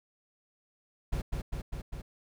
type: noise with echo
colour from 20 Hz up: brown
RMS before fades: -31 dBFS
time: 1.12-1.22 s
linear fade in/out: 10 ms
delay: 200 ms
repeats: 4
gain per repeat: -2 dB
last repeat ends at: 2.02 s
effects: none